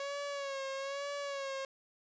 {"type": "tone with vibrato", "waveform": "sawtooth", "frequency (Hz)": 554.4, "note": "C#5", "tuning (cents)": 0, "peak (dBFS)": -33, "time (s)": [0, 1.65], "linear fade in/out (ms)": 2, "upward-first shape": "sine", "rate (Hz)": 1.1, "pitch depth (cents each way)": 51, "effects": ["resampled to 16000 Hz", "12-bit"]}